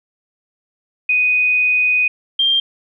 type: tone pair in turn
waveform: sine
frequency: 2491 / 3184 Hz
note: D#7 / G7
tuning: +1 / +26 cents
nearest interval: major third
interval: 425 cents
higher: second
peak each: -12 dBFS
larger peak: neither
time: 1.09-2.08 / 2.39-2.6 s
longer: first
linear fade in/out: 5 ms
effects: none